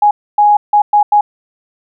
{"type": "tone bursts at uneven times", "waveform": "sine", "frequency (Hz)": 830.6, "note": "G#5", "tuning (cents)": 0, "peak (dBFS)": -5, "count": 5, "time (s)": [[0.02, 0.11], [0.38, 0.57], [0.73, 0.82], [0.93, 1.03], [1.12, 1.21]], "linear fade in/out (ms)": 5, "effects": []}